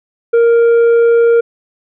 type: tone with tanh clipping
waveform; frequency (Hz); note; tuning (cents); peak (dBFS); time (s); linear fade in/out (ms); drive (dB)
sine; 466.2; A#4; 0; -7; 0.33-1.41; 10; 5
effects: none